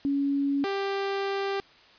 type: tone pair in turn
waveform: sine / sawtooth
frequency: 280 / 394.3 Hz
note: C#4 / G4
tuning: +18 / +10 cents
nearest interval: tritone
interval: 592 cents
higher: second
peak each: -23 dBFS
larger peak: neither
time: 0.05-0.64 / 0.64-1.6 s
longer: second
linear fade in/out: 0 ms
effects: white hiss -55 dBFS RMS until 1.98 s + resampled to 11025 Hz